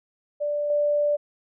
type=tone with level steps; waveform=sine; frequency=587.3 Hz; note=D5; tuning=in tune; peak=-23 / -19 dBFS; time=0.4-1.17 s; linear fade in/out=20 ms; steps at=0.7 s; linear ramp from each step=2 ms; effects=none